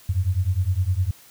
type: beating tone pair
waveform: sine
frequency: 87.6 / 97.4 Hz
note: F2 / G2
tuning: +6 / -11 cents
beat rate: 9.8 Hz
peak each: -22 dBFS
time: 0.09-1.11 s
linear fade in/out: 5 ms
effects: white hiss -50 dBFS RMS until 1.3 s